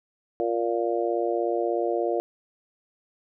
harmonic tone, 116.7 Hz, A#2, 2 cents sharp, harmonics 3 / 4 / 5 / 6, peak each -27 / -28 / -29 / -30 dBFS, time 0.4-2.2 s, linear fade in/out 0 ms, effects none

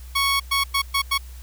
15% pulse tone bursts at uneven times, 1108.7 Hz, C#6, in tune, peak -12 dBFS, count 5, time 0.15-0.4 / 0.51-0.64 / 0.74-0.82 / 0.94-1.02 / 1.11-1.18 s, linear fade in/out 10 ms, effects added 62 Hz sine -36 dBFS peak until 1.42 s + white hiss -50 dBFS RMS until 1.42 s

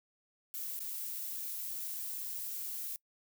violet noise with dropouts, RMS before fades -40 dBFS, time 0.54-2.96 s, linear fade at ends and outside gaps 0 ms, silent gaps 0.791-0.804 s, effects noise-tail reverb RT60 0.1 s tail -24 dB re dry

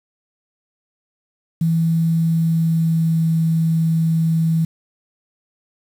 sine tone with pitch glide, 164.3 to 162.69 Hz, E3 to E3, -5 to -22 cents, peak -14 dBFS, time 1.61-4.65 s, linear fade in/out 5 ms, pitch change -17 cents, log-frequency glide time 2.15-3.27 s, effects 7-bit

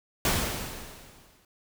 pink noise with exponential decay, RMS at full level -23 dBFS, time 0.25-1.45 s, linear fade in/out 2 ms, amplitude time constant 260 ms, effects none

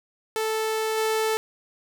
sawtooth tone with level steps, 439.2 Hz, A4, 3 cents flat, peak -20 / -18 dBFS, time 0.36-1.37 s, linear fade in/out 0 ms, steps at 0.97 s, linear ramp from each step 10 ms, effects none

